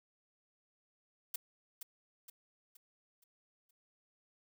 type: noise with echo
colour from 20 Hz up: blue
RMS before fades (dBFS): -38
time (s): 1.34-1.36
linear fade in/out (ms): 5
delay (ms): 470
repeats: 5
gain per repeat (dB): -7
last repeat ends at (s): 3.71
effects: none